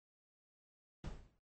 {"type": "noise with exponential decay", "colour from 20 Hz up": "brown", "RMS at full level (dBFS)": -39, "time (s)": [1.04, 1.39], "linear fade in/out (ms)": 2, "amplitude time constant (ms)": 76, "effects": ["MP3 32 kbps"]}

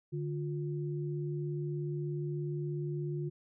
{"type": "tone pair together", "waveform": "sine", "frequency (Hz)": [147.2, 353.8], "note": ["D3", "F4"], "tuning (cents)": [4, 23], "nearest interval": "octave + minor third", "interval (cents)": 1519, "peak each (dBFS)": [-34, -39], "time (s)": [0.12, 3.3], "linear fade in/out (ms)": 20, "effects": []}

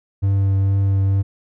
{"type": "tone with vibrato", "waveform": "triangle", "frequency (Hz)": 97.8, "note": "G2", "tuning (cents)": -4, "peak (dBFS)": -12, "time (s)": [0.22, 1.23], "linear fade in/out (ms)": 20, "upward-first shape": "triangle", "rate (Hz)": 2.2, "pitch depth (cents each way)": 14, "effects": []}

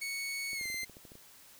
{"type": "tone with pitch glide", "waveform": "sawtooth", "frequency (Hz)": [2217, 2081], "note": ["C#7", "C7"], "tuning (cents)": [0, -10], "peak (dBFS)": -32, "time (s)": [0.01, 0.85], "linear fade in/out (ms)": 10, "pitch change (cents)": -110, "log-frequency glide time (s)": [0.54, 0.66]}
{"type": "clicks", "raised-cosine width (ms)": 2, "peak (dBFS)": -39, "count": 11, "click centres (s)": [0.532, 0.612, 0.656, 0.701, 0.744, 0.833, 0.897, 0.969, 1.052, 1.119, 1.154]}
{"effects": ["white hiss -57 dBFS RMS until 1.59 s"]}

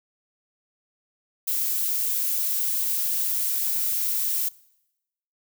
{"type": "noise", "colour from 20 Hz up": "violet", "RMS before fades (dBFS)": -25, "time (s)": [1.47, 4.49], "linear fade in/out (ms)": 10, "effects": ["noise-tail reverb RT60 0.9 s tail -23 dB re dry"]}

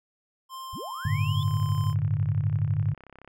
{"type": "tone with pitch glide", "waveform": "square", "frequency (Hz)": [1051, 1038.9], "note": ["C6", "C6"], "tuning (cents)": [7, -13], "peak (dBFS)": -37, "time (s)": [0.49, 1.95], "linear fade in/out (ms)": 50, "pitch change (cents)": -20, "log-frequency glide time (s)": [0.95, 1.73]}
{"type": "linear sweep", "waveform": "sine", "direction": "up", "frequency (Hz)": [50.3, 3520], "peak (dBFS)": -36, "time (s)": [0.73, 1.43], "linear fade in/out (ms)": 0}
{"type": "chord", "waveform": "sine", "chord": "G suspended second", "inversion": "none", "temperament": "equal", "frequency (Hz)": [98, 110, 146.83], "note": ["G2", "A2", "D3"], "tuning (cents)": [0, 0, 0], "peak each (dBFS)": -27, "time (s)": [1.05, 2.94], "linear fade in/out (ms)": 5}
{"type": "click train", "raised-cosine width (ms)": 0.5, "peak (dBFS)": -33, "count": 61, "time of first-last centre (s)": [1.48, 3.276], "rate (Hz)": 33.4}
{"effects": []}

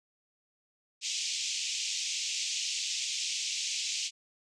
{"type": "band-pass noise", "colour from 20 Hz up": "white", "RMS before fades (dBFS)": -34, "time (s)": [1.01, 4.11], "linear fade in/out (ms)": 50, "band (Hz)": [2400, 7300], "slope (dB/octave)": 48, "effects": []}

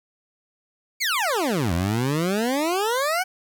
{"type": "exponential two-way sweep", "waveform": "20% pulse", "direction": "down then up", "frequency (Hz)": [2349, 81.4, 767], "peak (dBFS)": -16, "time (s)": [1, 3.24], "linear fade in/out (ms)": 20, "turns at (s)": 1.73, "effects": ["9-bit"]}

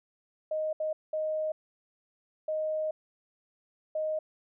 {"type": "tone bursts at uneven times", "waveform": "sine", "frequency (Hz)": 622.3, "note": "D#5", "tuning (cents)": 0, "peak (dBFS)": -28, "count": 5, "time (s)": [[0.51, 0.73], [0.8, 0.93], [1.13, 1.52], [2.48, 2.91], [3.95, 4.19]], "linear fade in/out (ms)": 5, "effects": []}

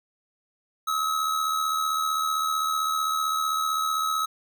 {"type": "tone with amplitude modulation", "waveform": "square", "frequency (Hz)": 1284, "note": "E6", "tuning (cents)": -46, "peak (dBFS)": -22, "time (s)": [0.87, 4.26], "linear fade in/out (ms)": 10, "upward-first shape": "sine", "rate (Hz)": 75.6, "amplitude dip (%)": 50, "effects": []}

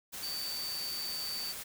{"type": "tone in noise", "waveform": "sine", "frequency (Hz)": 4577, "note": "D8", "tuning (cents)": -45, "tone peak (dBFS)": -36, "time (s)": [0.22, 1.53], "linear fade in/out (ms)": 20, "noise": "white", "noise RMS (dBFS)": -42, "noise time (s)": [0.12, 1.64], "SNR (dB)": 3, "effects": []}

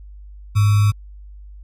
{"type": "tone with sample-and-hold", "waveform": "sine", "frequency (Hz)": 103.6, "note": "G#2", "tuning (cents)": -4, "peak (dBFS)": -11, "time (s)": [0.55, 0.92], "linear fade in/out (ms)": 20, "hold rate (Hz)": 1225, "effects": ["added 50 Hz sine -36 dBFS peak until 1.63 s", "resampled to 32000 Hz"]}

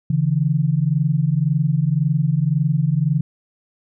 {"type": "tone pair together", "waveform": "sine", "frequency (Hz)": [140, 161.87], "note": ["C#3", "E3"], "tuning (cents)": [18, -31], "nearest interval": "minor third", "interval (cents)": 251, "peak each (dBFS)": -18, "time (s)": [0.1, 3.21], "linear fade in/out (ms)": 5, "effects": []}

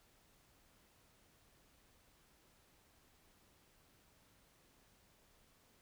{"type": "silence", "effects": ["pink hiss -70 dBFS RMS until 5.81 s"]}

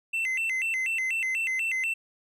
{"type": "tone with vibrato", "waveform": "triangle", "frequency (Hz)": 2349, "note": "D7", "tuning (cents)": 0, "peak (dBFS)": -24, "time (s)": [0.13, 1.94], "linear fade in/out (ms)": 10, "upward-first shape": "square", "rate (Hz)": 4.1, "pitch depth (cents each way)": 230, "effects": []}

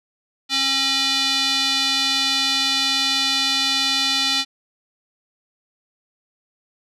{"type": "tone with band-pass filter", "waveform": "square", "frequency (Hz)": 270.6, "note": "C#4", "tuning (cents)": -42, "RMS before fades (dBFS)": -20, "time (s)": [0.49, 4.45], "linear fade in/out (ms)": 50, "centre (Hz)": 3900, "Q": 3.1, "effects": []}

